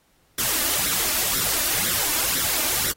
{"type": "noise with flanger", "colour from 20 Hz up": "white", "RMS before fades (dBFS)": -23, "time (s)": [0.38, 2.92], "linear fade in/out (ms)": 5, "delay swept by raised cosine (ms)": [0.53, 3.43], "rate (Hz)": 2, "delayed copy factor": 0.7, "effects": ["pink hiss -63 dBFS RMS until 2.96 s", "AAC 48 kbps"]}